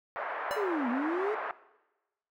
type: band-pass noise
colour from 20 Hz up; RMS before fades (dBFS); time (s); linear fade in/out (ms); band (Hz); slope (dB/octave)
pink; -36; 0.16-1.51; 0; 600 to 1700; 24
type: tone with exponential decay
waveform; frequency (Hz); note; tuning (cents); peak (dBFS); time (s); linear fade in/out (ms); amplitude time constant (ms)
square; 581; D5; -19; -29; 0.51-0.69; 0; 39
type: linear two-way sweep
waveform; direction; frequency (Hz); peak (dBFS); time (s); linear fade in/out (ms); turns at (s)
triangle; down then up; 440 to 232.2 to 440; -27; 0.56-1.35; 10; 0.89
effects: noise-tail reverb RT60 1.0 s tail -18 dB re dry